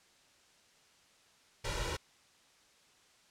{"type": "noise with comb filter", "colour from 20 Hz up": "pink", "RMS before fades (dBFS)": -36, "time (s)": [1.64, 1.97], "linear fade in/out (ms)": 10, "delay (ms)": 2.1, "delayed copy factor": 0.8, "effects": ["white hiss -65 dBFS RMS until 3.3 s", "low-pass 7000 Hz 12 dB/octave"]}